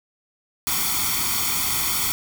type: noise with comb filter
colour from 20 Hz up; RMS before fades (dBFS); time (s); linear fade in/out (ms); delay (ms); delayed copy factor
white; -23; 0.67-2.12; 0; 0.89; +0.85
effects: none